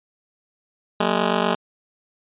10% pulse ring-modulated tone, 207.7 Hz, G#3, in tune, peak -7 dBFS, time 1-1.55 s, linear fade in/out 5 ms, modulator 24.1 Hz, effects resampled to 8000 Hz

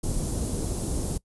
pink band-stop noise, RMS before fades -28 dBFS, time 0.03-1.18 s, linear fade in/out 10 ms, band 430 to 9700 Hz, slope 12 dB/octave, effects noise-tail reverb RT60 0.1 s tail -22 dB re dry + resampled to 24000 Hz

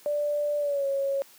sine tone with pitch glide, 587.3 to 551.1 Hz, D5 to C#5, 0 to -10 cents, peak -24 dBFS, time 0.06-1.22 s, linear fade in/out 0 ms, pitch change -110 cents, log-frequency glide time 0.59-0.86 s, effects white hiss -54 dBFS RMS until 1.38 s + high-pass 200 Hz 12 dB/octave

